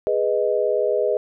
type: chord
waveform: sine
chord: G# minor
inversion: none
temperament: equal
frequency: 415.3 / 493.9 / 622.3 Hz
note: G#4 / B4 / D#5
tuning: 0 / 0 / 0 cents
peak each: -22 dBFS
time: 0.07-1.17 s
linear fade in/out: 0 ms
effects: none